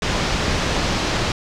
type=low-pass noise; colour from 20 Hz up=pink; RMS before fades=-21 dBFS; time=0.02-1.32 s; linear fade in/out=2 ms; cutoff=6100 Hz; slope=24 dB/octave; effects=none